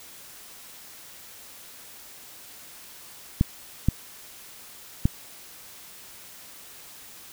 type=clicks; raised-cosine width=5 ms; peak=-6 dBFS; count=3; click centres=3.411 / 3.886 / 5.055 s; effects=white hiss -46 dBFS RMS until 7.32 s